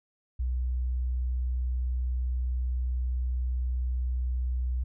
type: tone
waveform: sine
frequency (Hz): 62.3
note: B1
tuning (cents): +16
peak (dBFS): -26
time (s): 0.39-4.84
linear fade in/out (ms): 10
effects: none